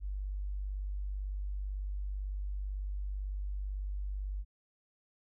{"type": "tone", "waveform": "sine", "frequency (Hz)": 49, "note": "G1", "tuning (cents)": 0, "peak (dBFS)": -34, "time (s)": [0, 4.45], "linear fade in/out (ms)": 50, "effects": []}